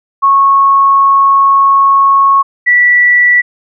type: tone pair in turn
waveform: sine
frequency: 1100 / 1956.5 Hz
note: C#6 / B6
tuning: -14 / -17 cents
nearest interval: minor seventh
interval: 997 cents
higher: second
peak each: -4 dBFS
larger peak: neither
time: 0.22-2.43 / 2.66-3.42 s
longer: first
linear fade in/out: 20 ms
effects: none